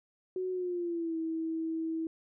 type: tone with pitch glide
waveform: sine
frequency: 370 to 324 Hz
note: F#4 to E4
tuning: 0 to -30 cents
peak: -31 dBFS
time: 0.36-2.07 s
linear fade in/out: 2 ms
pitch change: -230 cents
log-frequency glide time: 0.51-1.17 s
effects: none